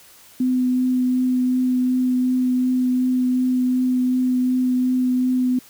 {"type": "tone with vibrato", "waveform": "sine", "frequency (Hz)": 253.1, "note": "B3", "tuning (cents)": 43, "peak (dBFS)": -16, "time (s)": [0.4, 5.59], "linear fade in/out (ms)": 5, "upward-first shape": "triangle", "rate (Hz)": 2.7, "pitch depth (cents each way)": 12, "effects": ["white hiss -48 dBFS RMS until 5.69 s"]}